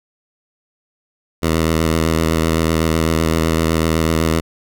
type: tone with vibrato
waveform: 10% pulse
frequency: 80.9 Hz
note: E2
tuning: 32 cents flat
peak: -6 dBFS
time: 1.42-4.41 s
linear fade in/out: 20 ms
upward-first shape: square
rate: 7.9 Hz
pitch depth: 22 cents each way
effects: none